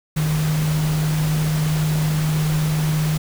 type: tone in noise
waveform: sine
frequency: 154.3 Hz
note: D#3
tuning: 14 cents flat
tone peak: -17 dBFS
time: 0.16-3.18 s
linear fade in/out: 10 ms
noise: pink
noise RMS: -29 dBFS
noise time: 0.16-3.18 s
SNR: +9 dB
effects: none